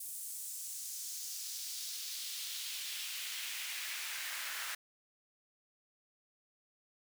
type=noise with high-pass filter sweep; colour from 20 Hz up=pink; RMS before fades=-42 dBFS; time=0-4.75 s; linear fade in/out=5 ms; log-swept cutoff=9400 to 1500 Hz; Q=1.5; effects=none